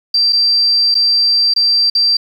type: tone with dropouts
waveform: sine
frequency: 4700 Hz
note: D8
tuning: 1 cent sharp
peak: -9 dBFS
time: 0.14-2.17 s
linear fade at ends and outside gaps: 5 ms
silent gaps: 0.325-0.329 / 0.944-0.951 / 1.538-1.561 / 1.9-1.95 s
effects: 7-bit